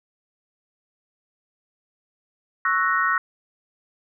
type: chord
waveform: sine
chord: F# dominant seventh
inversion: second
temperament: equal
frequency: 1108.7 / 1318.5 / 1480 / 1864.7 Hz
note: C#6 / E6 / F#6 / A#6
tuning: 0 / 0 / 0 / 0 cents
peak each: -24 dBFS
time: 2.65-3.18 s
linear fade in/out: 2 ms
effects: none